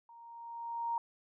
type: tone with level ramp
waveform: sine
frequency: 932.3 Hz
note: A#5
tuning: in tune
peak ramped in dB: -53 to -30 dBFS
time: 0.09-0.98 s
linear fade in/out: 2 ms
effects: none